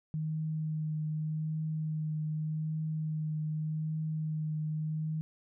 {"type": "tone with vibrato", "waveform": "sine", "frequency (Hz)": 155.56, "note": "D#3", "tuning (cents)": 0, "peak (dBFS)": -31, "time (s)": [0.14, 5.21], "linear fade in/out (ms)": 0, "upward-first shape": "triangle", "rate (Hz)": 0.84, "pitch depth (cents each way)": 17, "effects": []}